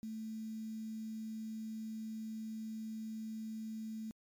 sine tone with quantisation, 220 Hz, A3, in tune, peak -40 dBFS, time 0.03-4.11 s, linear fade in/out 0 ms, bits 10, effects MP3 96 kbps

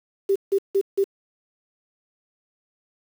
sine tone bursts, 393.3 Hz, G4, 6 cents sharp, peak -16 dBFS, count 4, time 0.29-1.042 s, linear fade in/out 10 ms, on 68 ms, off 160 ms, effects 7-bit

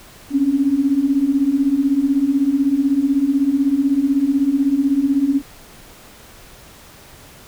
sine beating tone pair, 265.3 / 281.3 Hz, C4 / C#4, +24 / +26 cents, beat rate 16 Hz, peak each -19 / -15 dBFS, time 0.3-5.42 s, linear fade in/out 50 ms, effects pink hiss -43 dBFS RMS until 7.47 s

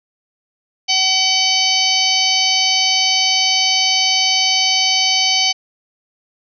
harmonic tone, 760 Hz, F#5, 46 cents sharp, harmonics 1 / 3 / 4 / 5 / 6 / 7 / 8, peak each -23 / -21 / -18 / -27 / -17 / -24 / -22 dBFS, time 0.88-5.53 s, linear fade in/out 20 ms, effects none

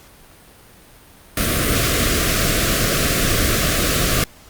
pink band-stop noise, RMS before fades -18 dBFS, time 1.37-4.24 s, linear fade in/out 2 ms, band 710 to 1100 Hz, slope 96 dB/octave, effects pink hiss -46 dBFS RMS until 4.49 s + Opus 48 kbps

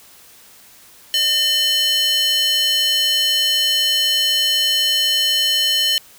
square tone with high-pass filter, 604 Hz, D5, 48 cents sharp, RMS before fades -17 dBFS, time 1.14-5.98 s, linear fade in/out 0 ms, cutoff 3200 Hz, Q 3.6, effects white hiss -46 dBFS RMS until 6.18 s

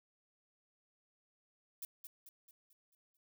violet noise with echo, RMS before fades -44 dBFS, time 1.82-1.85 s, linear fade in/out 2 ms, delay 220 ms, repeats 6, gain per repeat -6 dB, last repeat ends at 3.17 s, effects none

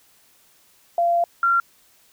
sine tone pair in turn, 688 / 1376 Hz, F5 / F6, -26 / -26 cents, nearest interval octave, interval 1200 cents, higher second, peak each -16 / -15 dBFS, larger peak second, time 0.98-1.24 / 1.43-1.6 s, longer first, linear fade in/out 2 ms, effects white hiss -57 dBFS RMS until 2.12 s

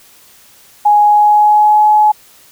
sine tone with pitch glide, 832 to 848 Hz, G#5 to G#5, +3 to +36 cents, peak -5 dBFS, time 0.85-2.12 s, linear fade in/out 10 ms, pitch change +33 cents, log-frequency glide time 1.01-1.86 s, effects white hiss -44 dBFS RMS until 2.51 s

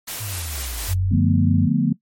white noise with tremolo, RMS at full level -29 dBFS, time 0.07-0.94 s, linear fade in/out 10 ms, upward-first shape sine, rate 4.2 Hz, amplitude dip 30%
sine exponential sweep, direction down, 110 to 34.49 Hz, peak -28 dBFS, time 0.2-1.18 s, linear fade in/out 10 ms
sine tone with pitch glide, 92.1 to 94.91 Hz, F#2 to F#2, -7 to +45 cents, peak -18 dBFS, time 0.87-1.69 s, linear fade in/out 50 ms, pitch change +52 cents, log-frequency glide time 0.98-1.13 s
sine chord, B half-diminished seventh, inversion first, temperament just, 148.16 / 177.8 / 222.2 / 246.9 Hz, D3 / F3 / A3 / B3, +16 / +31 / +17 / 0 cents, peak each -21 dBFS, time 1.11-1.93 s, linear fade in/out 10 ms
effects noise-tail reverb RT60 0.1 s tail -18 dB re dry + MP3 64 kbps

